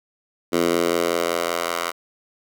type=tone with high-pass filter sweep; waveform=10% pulse; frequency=85.3 Hz; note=F2; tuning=40 cents flat; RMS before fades=-22 dBFS; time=0.52-1.92 s; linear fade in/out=20 ms; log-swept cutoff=300 to 900 Hz; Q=1.4; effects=none